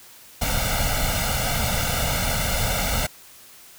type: noise with comb filter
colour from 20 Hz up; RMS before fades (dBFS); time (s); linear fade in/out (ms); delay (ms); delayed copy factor
pink; -23; 0.41-3.07; 10; 1.4; +1
effects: white hiss -47 dBFS RMS until 3.78 s